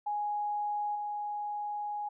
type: tone with level steps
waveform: sine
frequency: 830.6 Hz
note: G#5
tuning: in tune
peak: -30 / -33 dBFS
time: 0.06-2.09 s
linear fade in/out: 10 ms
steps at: 0.95 s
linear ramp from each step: 5 ms
effects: none